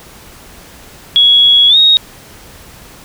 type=tone with pitch glide; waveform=sine; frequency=3345 to 3755 Hz; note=G#7 to A#7; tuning=+12 to +12 cents; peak=-4 dBFS; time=1.16-1.97 s; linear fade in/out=0 ms; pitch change=+200 cents; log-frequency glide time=1.68-1.77 s; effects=pink hiss -37 dBFS RMS until 3.04 s